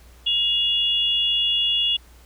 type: tone pair together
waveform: sine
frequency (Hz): 2846 / 3384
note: F7 / G#7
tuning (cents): +32 / +32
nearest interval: minor third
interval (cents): 300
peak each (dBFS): -20 / -22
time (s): 0.26-1.97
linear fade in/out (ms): 10
effects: added 60 Hz sine -47 dBFS peak until 2.25 s + pink hiss -54 dBFS RMS until 2.25 s